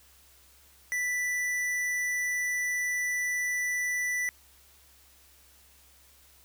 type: tone with hard clipping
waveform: triangle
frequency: 1977 Hz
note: B6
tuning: 1 cent sharp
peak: -29 dBFS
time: 0.92-4.29 s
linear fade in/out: 0 ms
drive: 16 dB
effects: added 67 Hz sine -63 dBFS peak until 6.44 s + white hiss -59 dBFS RMS until 6.44 s